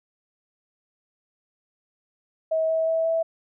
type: tone with pitch steps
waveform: sine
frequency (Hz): 641 / 645.8 / 650.7 / 655.6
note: E5 / E5 / E5 / E5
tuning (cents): -49 / -36 / -23 / -10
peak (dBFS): -20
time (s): 2.51-3.23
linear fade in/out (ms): 10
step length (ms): 180
effects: none